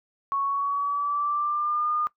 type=tone with pitch glide; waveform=sine; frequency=1108.7 to 1216 Hz; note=C#6 to D#6; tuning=0 to -40 cents; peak=-23 dBFS; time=0.32-2.07 s; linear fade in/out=0 ms; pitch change=+160 cents; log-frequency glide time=0.43-1.91 s; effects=noise-tail reverb RT60 0.1 s tail -18 dB re dry